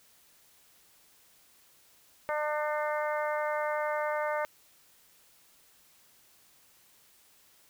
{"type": "harmonic tone", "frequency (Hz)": 300.9, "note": "D4", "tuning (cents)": 42, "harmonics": [2, 3, 4, 5, 6, 7], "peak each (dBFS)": [-31, -35, -37, -39, -41, -42], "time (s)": [2.29, 4.45], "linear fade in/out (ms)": 0, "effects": ["white hiss -62 dBFS RMS until 7.69 s"]}